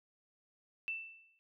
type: tone with exponential decay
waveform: sine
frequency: 2663 Hz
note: E7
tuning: 17 cents sharp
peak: -33 dBFS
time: 0.88-1.39 s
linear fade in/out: 0 ms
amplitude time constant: 110 ms
effects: none